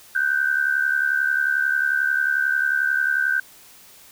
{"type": "tone pair together", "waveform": "sine", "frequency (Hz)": [1490, 1561.2], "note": ["F#6", "G6"], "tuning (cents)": [12, -8], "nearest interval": "minor second", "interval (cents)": 80, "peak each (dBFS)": [-22, -20], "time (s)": [0.15, 3.4], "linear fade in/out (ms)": 5, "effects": ["white hiss -48 dBFS RMS until 4.11 s"]}